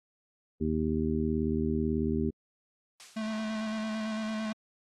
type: harmonic tone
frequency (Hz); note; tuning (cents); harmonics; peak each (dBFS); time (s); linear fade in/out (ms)
78.2; D#2; +9; 1 / 2 / 3 / 4 / 5; -34 / -35 / -30 / -35 / -33; 0.6-2.31; 20
type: noise with exponential decay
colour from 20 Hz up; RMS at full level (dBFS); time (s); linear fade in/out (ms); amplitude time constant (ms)
blue; -39; 3-3.51; 1; 110
type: tone with vibrato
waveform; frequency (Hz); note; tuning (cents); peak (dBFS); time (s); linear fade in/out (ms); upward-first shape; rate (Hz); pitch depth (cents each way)
square; 218; A3; -16; -32; 3.16-4.53; 10; square; 8.9; 19
effects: low-pass 6000 Hz 12 dB/octave + AAC 32 kbps